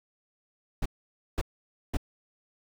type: noise bursts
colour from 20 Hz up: brown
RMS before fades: -27 dBFS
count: 3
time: 0.82-1.971 s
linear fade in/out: 5 ms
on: 37 ms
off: 520 ms
effects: none